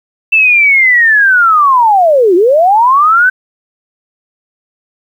sine linear two-way sweep, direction down then up, 2671 to 335.1 to 1544 Hz, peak -4 dBFS, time 0.32-3.3 s, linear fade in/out 10 ms, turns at 2.35 s, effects 7-bit

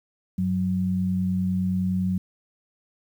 sine tone pair together, 95.38 / 185 Hz, G2 / F#3, -47 / 0 cents, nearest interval major seventh, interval 1147 cents, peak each -29 / -22 dBFS, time 0.38-2.18 s, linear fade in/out 5 ms, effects 9-bit

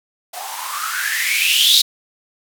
violet noise with band-pass filter sweep, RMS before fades -18 dBFS, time 0.33-1.82 s, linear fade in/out 10 ms, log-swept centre 700 to 4000 Hz, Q 9.7, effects none

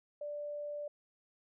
sine tone, 587.3 Hz, D5, in tune, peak -38 dBFS, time 0.21-0.88 s, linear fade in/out 5 ms, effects none

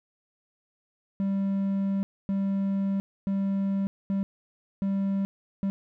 triangle tone bursts at uneven times, 196 Hz, G3, in tune, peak -22 dBFS, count 6, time 1.2-2.03 / 2.29-3 / 3.27-3.87 / 4.1-4.23 / 4.82-5.25 / 5.63-5.7 s, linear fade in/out 0 ms, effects none

